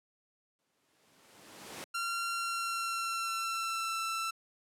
pink noise with exponential growth, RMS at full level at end -41 dBFS, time 0.59-1.84 s, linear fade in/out 0 ms, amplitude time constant 270 ms
sawtooth tone with pitch glide, 1375 to 1334.3 Hz, F6 to E6, -27 to +21 cents, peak -29 dBFS, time 1.94-4.31 s, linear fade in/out 10 ms, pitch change -52 cents, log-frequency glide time 2.3-4.01 s
effects high-pass 200 Hz 12 dB/octave + low-pass 12000 Hz 12 dB/octave

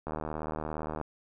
click train, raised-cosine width 1 ms, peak -21 dBFS, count 74, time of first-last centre 0.07-1.013 s, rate 77.4 Hz, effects none

